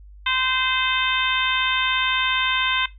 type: harmonic tone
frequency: 517 Hz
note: C5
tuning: 21 cents flat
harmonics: 2 / 3 / 4 / 5 / 6 / 7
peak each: -26 / -26 / -26 / -26 / -26 / -26 dBFS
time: 0.26-2.86 s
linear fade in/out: 5 ms
effects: noise-tail reverb RT60 0.2 s tail -18 dB re dry + added 50 Hz sine -41 dBFS peak until 2.98 s